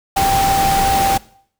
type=tone in noise; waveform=sine; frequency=784 Hz; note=G5; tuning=in tune; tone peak=-13 dBFS; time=0.16-1.18 s; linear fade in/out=10 ms; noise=pink; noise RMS=-20 dBFS; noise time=0.16-1.18 s; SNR=+4 dB; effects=noise-tail reverb RT60 0.6 s tail -21 dB re dry